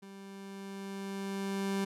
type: tone with level ramp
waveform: 30% pulse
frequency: 196 Hz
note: G3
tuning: in tune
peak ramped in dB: -45 to -27 dBFS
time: 0.02-1.85 s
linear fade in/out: 10 ms
effects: low-pass 12000 Hz 12 dB/octave